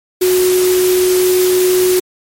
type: tone in noise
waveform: sine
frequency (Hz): 366.5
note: F#4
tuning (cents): -16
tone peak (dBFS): -9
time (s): 0.21-2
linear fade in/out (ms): 10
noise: white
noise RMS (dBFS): -20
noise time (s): 0.21-2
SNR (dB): +8
effects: MP3 64 kbps